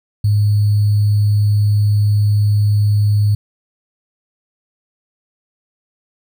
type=tone with sample-and-hold; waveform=sine; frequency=103.83 Hz; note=G#2; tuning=in tune; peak=-10 dBFS; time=0.24-3.35 s; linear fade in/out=5 ms; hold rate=4410 Hz; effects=none